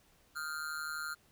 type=tone with amplitude modulation; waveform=square; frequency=1400 Hz; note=F6; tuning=4 cents sharp; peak=-34 dBFS; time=0.35-1.15 s; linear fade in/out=20 ms; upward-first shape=sine; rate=152 Hz; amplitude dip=90%; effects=pink hiss -67 dBFS RMS until 1.31 s